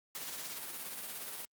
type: noise with tremolo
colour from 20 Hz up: white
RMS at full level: -41 dBFS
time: 0.15-1.45 s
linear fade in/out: 0 ms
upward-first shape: sine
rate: 17 Hz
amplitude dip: 35%
effects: high-pass 150 Hz 12 dB/octave + Opus 48 kbps